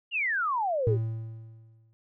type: exponential sweep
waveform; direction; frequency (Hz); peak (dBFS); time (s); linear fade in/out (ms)
sine; down; 2918 to 363.6; -25; 0.11-0.98; 50
type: tone with exponential decay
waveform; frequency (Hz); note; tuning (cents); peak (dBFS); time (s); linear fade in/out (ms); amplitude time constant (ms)
triangle; 112.5; A2; +39; -19; 0.87-1.93; 0; 230
effects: none